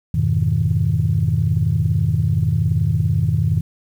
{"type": "chord", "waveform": "sine", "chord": "F half-diminished seventh", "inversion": "none", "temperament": "just", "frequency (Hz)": [87.31, 104.77, 125.72, 157.15], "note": ["F2", "Ab2", "Cb3", "Eb3"], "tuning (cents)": [0, 16, 31, 18], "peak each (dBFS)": [-21, -19, -21, -19], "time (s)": [0.14, 3.61], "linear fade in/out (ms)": 5, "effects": ["tanh soft clip ceiling -6 dBFS", "8-bit"]}